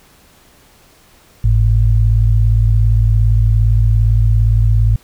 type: tone pair together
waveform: sine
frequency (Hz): 51.06 / 108.5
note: G#1 / A2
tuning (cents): -29 / -24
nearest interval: octave + minor second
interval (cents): 1305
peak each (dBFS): -11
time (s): 1.44-4.96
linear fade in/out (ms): 5
effects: pink hiss -48 dBFS RMS until 5.03 s